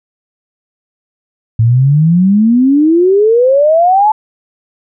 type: exponential sweep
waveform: sine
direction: up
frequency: 109.5 to 880 Hz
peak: -5 dBFS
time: 1.59-4.12 s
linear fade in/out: 5 ms
effects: none